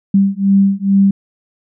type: beating tone pair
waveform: sine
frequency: 195.5 / 197.8 Hz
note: G3 / G3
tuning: -4 / +16 cents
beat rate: 2.3 Hz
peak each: -12 dBFS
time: 0.14-1.11 s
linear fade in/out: 5 ms
effects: none